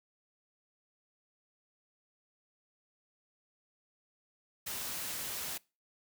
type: noise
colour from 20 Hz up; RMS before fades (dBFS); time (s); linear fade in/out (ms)
white; -39; 4.66-5.58; 10
effects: noise-tail reverb RT60 0.3 s tail -24 dB re dry